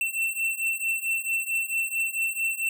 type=beating tone pair; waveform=square; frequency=2688 / 2692.5 Hz; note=E7 / E7; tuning=+33 / +36 cents; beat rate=4.5 Hz; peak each=-30 / -28 dBFS; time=0.01-2.69 s; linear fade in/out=2 ms; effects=none